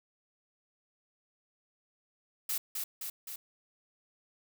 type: noise with echo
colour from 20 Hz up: blue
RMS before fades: -33 dBFS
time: 2.49-2.58 s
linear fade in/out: 5 ms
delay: 260 ms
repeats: 3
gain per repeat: -3 dB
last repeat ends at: 3.36 s
effects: none